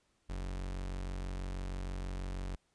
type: tone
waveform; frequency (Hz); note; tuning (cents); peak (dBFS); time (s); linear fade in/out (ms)
40% pulse; 46.25; F#1; 0; -36; 0.29-2.56; 10
effects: pink hiss -75 dBFS RMS until 2.74 s + resampled to 22050 Hz